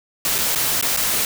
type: noise with dropouts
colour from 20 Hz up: white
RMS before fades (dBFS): -20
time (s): 0.25-1.25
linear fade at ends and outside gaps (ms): 1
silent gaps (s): 0.382-0.386 / 0.55-0.557 / 0.812-0.825 / 0.965-0.972
effects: none